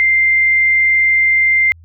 sine tone, 2093 Hz, C7, in tune, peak -9 dBFS, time 0-1.72 s, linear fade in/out 0 ms, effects added 83 Hz sine -39 dBFS peak until 1.84 s

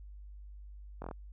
slowing click train, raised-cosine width 1 ms, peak -27 dBFS, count 5, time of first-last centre 1.02-1.112 s, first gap 22 ms, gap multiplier 1.03, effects added 50 Hz sine -46 dBFS peak until 1.32 s

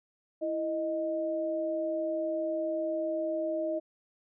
sine tone pair together, 329.7 / 622.3 Hz, E4 / D#5, 0 / 0 cents, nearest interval major seventh, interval 1100 cents, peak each -34 / -30 dBFS, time 0.41-3.8 s, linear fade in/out 20 ms, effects none

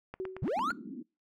click train, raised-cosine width 0.5 ms, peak -26 dBFS, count 6, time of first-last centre 0.14-0.705 s, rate 8.85 Hz
sine tone with exponential decay, 375.9 Hz, F#4, 27 cents sharp, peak -31 dBFS, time 0.2-0.66 s, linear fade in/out 0 ms, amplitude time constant 99 ms
triangle linear sweep, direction up, 72.9 to 1480 Hz, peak -27 dBFS, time 0.42-0.72 s, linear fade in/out 5 ms
pink band-pass noise, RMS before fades -43 dBFS, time 0.56-1.03 s, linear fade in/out 10 ms, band 210 to 310 Hz, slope 48 dB/octave
effects noise-tail reverb RT60 0.3 s tail -26 dB re dry

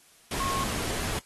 sine tone in noise, 1086 Hz, C#6, 36 cents flat, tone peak -28 dBFS, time 0.4-0.64 s, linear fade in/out 2 ms, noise pink, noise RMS -32 dBFS, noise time 0.31-1.19 s, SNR +1 dB, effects white hiss -58 dBFS RMS until 1.25 s + AAC 32 kbps

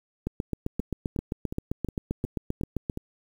two click trains, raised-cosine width 3 ms, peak -15 / -19 dBFS, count 21 / 7, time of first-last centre 0.27-2.898 / 0.8-2.974 s, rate 7.61 / 2.76 Hz, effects 8-bit

